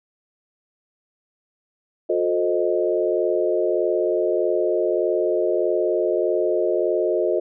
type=chord; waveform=sine; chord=F dominant seventh; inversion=none; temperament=equal with one note detuned; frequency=358.4 / 440 / 523.3 / 622.3 Hz; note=F4 / A4 / C5 / Eb5; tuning=+45 / 0 / 0 / 0 cents; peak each=-22 / -24 / -26 / -23 dBFS; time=2.09-7.4 s; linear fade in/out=10 ms; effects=none